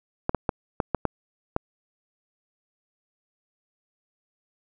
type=clicks; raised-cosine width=1 ms; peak=-8 dBFS; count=7; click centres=0.294 / 0.347 / 0.492 / 0.802 / 0.947 / 1.053 / 1.564 s; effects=none